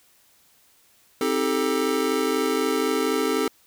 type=chord; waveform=square; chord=A half-diminished seventh; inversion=first; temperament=just; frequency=264 / 316.8 / 396 / 440 Hz; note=C4 / Eb4 / G4 / A4; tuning=+16 / +31 / +18 / 0 cents; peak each=-28 / -29 / -28 / -26 dBFS; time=1.21-3.48 s; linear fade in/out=2 ms; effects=white hiss -59 dBFS RMS until 3.66 s